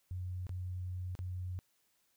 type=tone with dropouts; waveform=sine; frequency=91 Hz; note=F#2; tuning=28 cents flat; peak=-37 dBFS; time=0.11-1.59 s; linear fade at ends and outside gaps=0 ms; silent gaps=0.468-0.493 / 1.152-1.19 s; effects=white hiss -75 dBFS RMS until 2.16 s